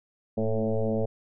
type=tone with frequency modulation; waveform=sine; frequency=221.8 Hz; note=A3; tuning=14 cents sharp; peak=-23 dBFS; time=0.37-1.06 s; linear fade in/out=10 ms; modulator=110 Hz; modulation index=3.6; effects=none